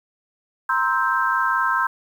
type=chord; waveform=sine; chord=C dominant seventh; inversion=third; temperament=just; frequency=941.9 / 1046.5 / 1308.1 / 1569.8 Hz; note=Bb5 / C6 / E6 / G6; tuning=+18 / 0 / -14 / +2 cents; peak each=-26 / -22 / -24 / -22 dBFS; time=0.69-1.87 s; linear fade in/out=5 ms; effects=8-bit